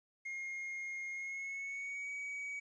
triangle tone with pitch glide, 2138 to 2265 Hz, C7 to C#7, +37 to +37 cents, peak -38 dBFS, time 0.25-2.6 s, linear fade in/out 10 ms, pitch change +100 cents, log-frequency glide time 1.11-2.11 s, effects resampled to 22050 Hz + 12-bit

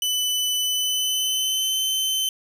sawtooth tone with pitch glide, 2996 to 3071 Hz, F#7 to G7, +21 to -36 cents, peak -18 dBFS, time 0.02-2.29 s, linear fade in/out 2 ms, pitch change +43 cents, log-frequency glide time 0.63-1.83 s, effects none

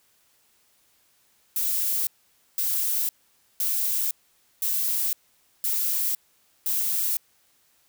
violet noise bursts, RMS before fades -25 dBFS, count 6, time 1.56-7.17 s, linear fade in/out 2 ms, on 510 ms, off 510 ms, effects white hiss -64 dBFS RMS until 7.88 s

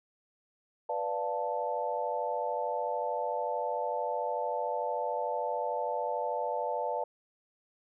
sine chord, B half-diminished seventh, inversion none, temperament equal, 493.9 / 587.3 / 698.5 / 880 Hz, B4 / D5 / F5 / A5, 0 / 0 / 0 / 0 cents, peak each -36 / -35 / -37 / -34 dBFS, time 0.89-7.04 s, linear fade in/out 5 ms, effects none

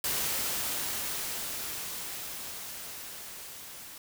white noise with level ramp, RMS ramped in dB -30 to -46 dBFS, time 0.04-3.98 s, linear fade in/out 2 ms, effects none

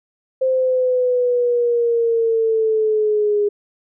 sine linear sweep, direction down, 523.3 to 410.3 Hz, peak -14 dBFS, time 0.41-3.49 s, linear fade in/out 10 ms, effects none

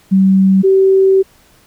sine tone pair in turn, 191.6 / 384.2 Hz, G3 / G4, -39 / -35 cents, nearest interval octave, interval 1204 cents, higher second, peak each -6 dBFS, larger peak neither, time 0.11-0.63 / 0.63-1.23 s, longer second, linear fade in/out 20 ms, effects pink hiss -49 dBFS RMS until 1.66 s

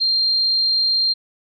sine tone, 4186 Hz, C8, in tune, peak -15 dBFS, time 0-1.14 s, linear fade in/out 20 ms, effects none

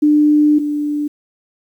sine tone pair in turn, 298.7 / 295.1 Hz, D4 / D4, +29 / +8 cents, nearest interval unison, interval 21 cents, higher first, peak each -8 / -16 dBFS, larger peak first, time 0.02-0.59 / 0.59-1.08 s, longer first, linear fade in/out 10 ms, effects 8-bit

